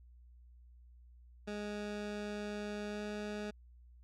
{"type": "tone with pitch glide", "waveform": "20% pulse", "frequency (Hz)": [207.7, 209], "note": ["G#3", "G#3"], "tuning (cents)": [0, 11], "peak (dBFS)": -34, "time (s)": [1.47, 3.51], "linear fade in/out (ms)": 10, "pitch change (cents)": 11, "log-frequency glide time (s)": [2.9, 3], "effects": ["added 60 Hz sine -56 dBFS peak until 4.03 s", "low-pass 6000 Hz 12 dB/octave"]}